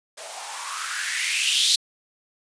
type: noise with band-pass filter sweep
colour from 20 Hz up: violet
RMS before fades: -25 dBFS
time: 0.17-1.76 s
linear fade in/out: 10 ms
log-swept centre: 580 to 4000 Hz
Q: 5.1
effects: resampled to 22050 Hz